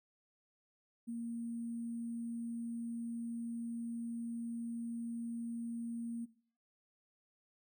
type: tone with sample-and-hold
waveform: sine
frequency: 233.1 Hz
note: A#3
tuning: in tune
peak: -38 dBFS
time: 1.07-6.26 s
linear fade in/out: 20 ms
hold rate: 8820 Hz
effects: noise-tail reverb RT60 0.5 s tail -18 dB re dry